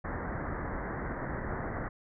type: low-pass noise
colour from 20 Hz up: pink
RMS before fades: -36 dBFS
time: 0.04-1.89 s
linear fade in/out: 10 ms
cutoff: 2000 Hz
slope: 96 dB/octave
effects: none